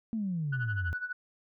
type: exponential sweep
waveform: sine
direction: down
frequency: 231.7 to 79.5 Hz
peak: -29 dBFS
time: 0.13-0.93 s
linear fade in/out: 0 ms
type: tone with tremolo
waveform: sine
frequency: 1480 Hz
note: F#6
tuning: in tune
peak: -30 dBFS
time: 0.52-1.13 s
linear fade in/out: 10 ms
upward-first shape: sine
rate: 12 Hz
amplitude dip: 80%
effects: tanh soft clip ceiling -23 dBFS